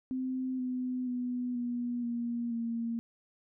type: tone with pitch steps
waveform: sine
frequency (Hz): 258.4 / 252.8 / 247.3 / 241.9 / 236.7 / 231.5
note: C4 / B3 / B3 / B3 / A#3 / A#3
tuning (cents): -21 / +41 / +3 / -36 / +27 / -12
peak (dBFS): -31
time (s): 0.11-2.99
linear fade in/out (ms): 0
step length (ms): 480
effects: none